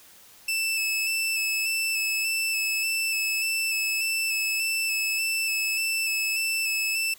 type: tone with vibrato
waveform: sawtooth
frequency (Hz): 2632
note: E7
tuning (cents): -3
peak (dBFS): -21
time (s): 0.48-7.14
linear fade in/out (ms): 5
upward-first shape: square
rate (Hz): 1.7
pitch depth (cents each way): 19
effects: white hiss -52 dBFS RMS until 7.18 s